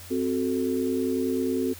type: chord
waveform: sine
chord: F# diminished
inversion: second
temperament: equal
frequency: 261.6 / 370 / 440 Hz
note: C4 / F#4 / A4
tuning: 0 / 0 / 0 cents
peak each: -26 / -28 / -30 dBFS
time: 0.1-1.74 s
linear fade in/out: 20 ms
effects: added 90 Hz sine -45 dBFS peak until 1.79 s + white hiss -45 dBFS RMS until 1.79 s